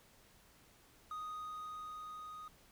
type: tone with level ramp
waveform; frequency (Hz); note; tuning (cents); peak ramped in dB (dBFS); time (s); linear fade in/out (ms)
triangle; 1244.5; D#6; 0; -39 to -45; 1.11-2.48; 2
effects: pink hiss -65 dBFS RMS until 2.71 s